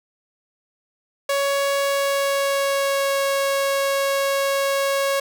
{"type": "tone with pitch glide", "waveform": "sawtooth", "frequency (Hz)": [558, 551.6], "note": ["C#5", "C#5"], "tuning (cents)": [11, -9], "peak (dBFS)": -15, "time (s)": [1.29, 5.2], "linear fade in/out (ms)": 5, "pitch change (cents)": -20, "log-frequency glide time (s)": [1.8, 3.21], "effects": []}